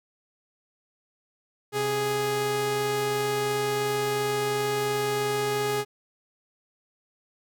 sawtooth tone pair together, 130.81 / 415.3 Hz, C3 / G#4, 0 / 0 cents, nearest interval octave + minor sixth, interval 2000 cents, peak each -30 / -21 dBFS, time 1.72-5.85 s, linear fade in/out 50 ms, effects none

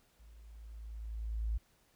sine tone with level ramp, 55 Hz, A1, in tune, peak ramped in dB -55 to -30 dBFS, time 0.19-1.58 s, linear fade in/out 10 ms, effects pink hiss -70 dBFS RMS until 1.95 s

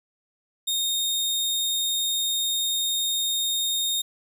sawtooth tone, 3691 Hz, A#7, 18 cents flat, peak -20 dBFS, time 0.67-4.02 s, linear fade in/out 10 ms, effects none

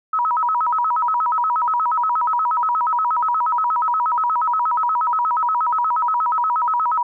sine tone with vibrato, 1113 Hz, C#6, 7 cents sharp, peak -16 dBFS, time 0.13-7.03 s, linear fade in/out 5 ms, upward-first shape square, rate 8.4 Hz, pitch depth 250 cents each way, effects none

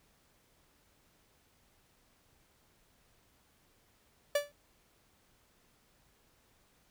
45% pulse tone with exponential decay, 580 Hz, D5, 22 cents flat, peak -24 dBFS, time 4.35-4.52 s, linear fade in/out 5 ms, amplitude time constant 35 ms, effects pink hiss -69 dBFS RMS until 6.9 s

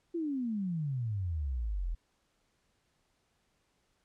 sine exponential sweep, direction down, 349.2 to 38.89 Hz, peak -31 dBFS, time 0.14-1.95 s, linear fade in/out 10 ms, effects pink hiss -75 dBFS RMS until 4.04 s + low-pass 9000 Hz 12 dB/octave

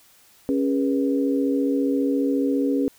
sine tone cluster, 276.1 / 411.7 / 486.3 Hz, C#4 / G#4 / B4, -7 / -15 / -27 cents, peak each -20 / -27 / -27 dBFS, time 0.49-2.88 s, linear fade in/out 0 ms, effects white hiss -55 dBFS RMS until 2.98 s

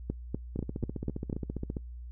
two click trains, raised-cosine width 3 ms, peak -18 / -21 dBFS, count 6 / 19, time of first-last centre 0.1-1.329 / 0.56-1.768 s, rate 4.07 / 14.9 Hz, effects noise-tail reverb RT60 0.1 s tail -22 dB re dry + added 60 Hz sine -40 dBFS peak until 2.11 s

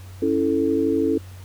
sine chord, A major, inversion first, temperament equal, 277.2 / 329.6 / 440 Hz, C#4 / E4 / A4, 0 / 0 / 0 cents, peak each -22 dBFS, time 0.22-1.18 s, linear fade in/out 5 ms, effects added 93 Hz sine -37 dBFS peak until 1.44 s + pink hiss -49 dBFS RMS until 1.44 s

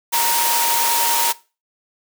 sine tone in noise, 934 Hz, A#5, 3 cents sharp, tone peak -20 dBFS, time 0.12-1.33 s, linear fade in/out 20 ms, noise white, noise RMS -19 dBFS, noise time 0.12-1.33 s, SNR -4 dB, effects noise-tail reverb RT60 0.3 s tail -19 dB re dry + high-pass 400 Hz 12 dB/octave

